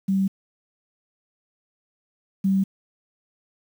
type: tone pair in turn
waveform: sine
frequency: 193.2 / 193.2 Hz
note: G3 / G3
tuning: -25 / -25 cents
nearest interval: unison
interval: 0 cents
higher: neither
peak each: -18 / -17 dBFS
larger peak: second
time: 0.08-0.28 / 2.44-2.64 s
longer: neither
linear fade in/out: 10 ms
effects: 8-bit